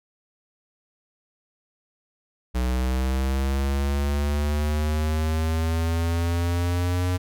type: linear sweep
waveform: square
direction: up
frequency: 61.74 to 90.7 Hz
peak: -22 dBFS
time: 2.54-7.18 s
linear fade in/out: 20 ms
effects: none